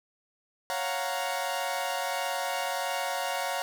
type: chord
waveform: sawtooth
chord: Gb major seventh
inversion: second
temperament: equal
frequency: 554.4 / 698.5 / 740 / 932.3 Hz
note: Db5 / F5 / Gb5 / Bb5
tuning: 0 / 0 / 0 / 0 cents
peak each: -31 dBFS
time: 0.7-3.62 s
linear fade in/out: 0 ms
effects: none